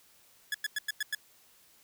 sawtooth tone bursts, 1700 Hz, G#6, 40 cents sharp, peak -26 dBFS, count 6, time 0.52-1.149 s, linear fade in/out 2 ms, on 24 ms, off 97 ms, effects white hiss -62 dBFS RMS until 1.83 s

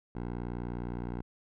10% pulse tone with low-pass filter, 59.8 Hz, A#1, 45 cents sharp, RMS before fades -37 dBFS, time 0.15-1.22 s, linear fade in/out 5 ms, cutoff 1200 Hz, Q 0.62, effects none

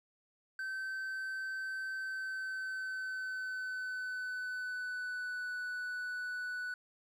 triangle tone with pitch glide, 1543 to 1484.4 Hz, G6 to F#6, -28 to +5 cents, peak -35 dBFS, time 0.59-6.74 s, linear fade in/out 2 ms, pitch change -67 cents, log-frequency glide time 1.96-5.54 s, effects none

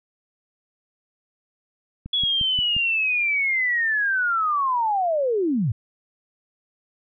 click train, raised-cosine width 5 ms, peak -21 dBFS, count 5, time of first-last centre 2.06-2.765 s, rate 5.67 Hz
sine linear sweep, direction down, 3400 to 95 Hz, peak -19 dBFS, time 2.13-5.72 s, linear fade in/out 5 ms
effects none

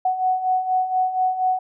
sine beating tone pair, 740 / 744.2 Hz, F#5 / F#5, 0 / +10 cents, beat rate 4.2 Hz, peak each -25 / -19 dBFS, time 0.05-1.59 s, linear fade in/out 5 ms, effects none

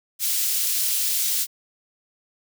white high-pass noise, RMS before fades -23 dBFS, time 0.19-1.47 s, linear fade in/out 50 ms, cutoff 3600 Hz, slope 12 dB/octave, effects none

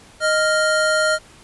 square tone pair together, 622.3 / 1397 Hz, D#5 / F6, 0 / 0 cents, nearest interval octave + major second, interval 1400 cents, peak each -19 dBFS, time 0.2-1.19 s, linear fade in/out 50 ms, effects pink hiss -47 dBFS RMS until 1.43 s + resampled to 24000 Hz

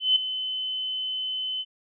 sine tone with ADSR envelope, 3040 Hz, F#7, 46 cents sharp, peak -15 dBFS, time 0-1.65 s, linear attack 160 ms, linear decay 6 ms, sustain -12 dB, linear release 45 ms, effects none

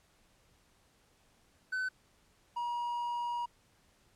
triangle tone pair in turn, 1514 / 955.7 Hz, F#6 / A#5, +39 / +43 cents, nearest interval minor sixth, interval 796 cents, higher first, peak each -30 / -31 dBFS, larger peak first, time 1.72-1.89 / 2.56-3.46 s, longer second, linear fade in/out 10 ms, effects pink hiss -68 dBFS RMS until 4.15 s + low-pass 11000 Hz 12 dB/octave

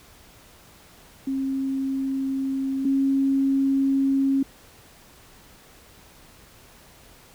sine tone pair in turn, 268.8 / 271.8 Hz, C4 / C#4, +47 / -34 cents, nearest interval unison, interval 19 cents, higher second, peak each -23 / -18 dBFS, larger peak second, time 1.27-2.85 / 2.85-4.43 s, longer neither, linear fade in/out 5 ms, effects pink hiss -51 dBFS RMS until 7.34 s

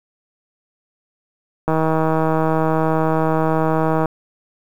click train, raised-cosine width 1 ms, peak -5 dBFS, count 379, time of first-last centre 1.68-4.057 s, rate 159 Hz, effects 7-bit

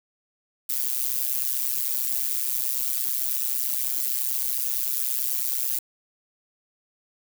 violet noise with amplitude modulation, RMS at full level -22 dBFS, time 0.69-5.79 s, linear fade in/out 5 ms, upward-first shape sine, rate 129 Hz, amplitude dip 100%, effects none

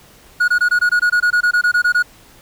triangle tone bursts, 1450 Hz, F#6, 35 cents flat, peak -9 dBFS, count 16, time 0.4-2.027 s, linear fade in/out 10 ms, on 82 ms, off 21 ms, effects pink hiss -46 dBFS RMS until 2.41 s

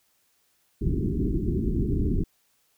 pink low-pass noise, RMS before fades -25 dBFS, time 0.81-2.24 s, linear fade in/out 10 ms, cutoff 400 Hz, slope 96 dB/octave, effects white hiss -68 dBFS RMS until 2.77 s

